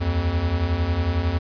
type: beating tone pair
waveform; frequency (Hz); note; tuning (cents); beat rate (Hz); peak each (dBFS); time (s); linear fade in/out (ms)
square; 76.2 / 87.2; D#2 / F2; -36 / -2; 11; -26 / -22; 0-1.39; 20
effects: resampled to 11025 Hz + 9-bit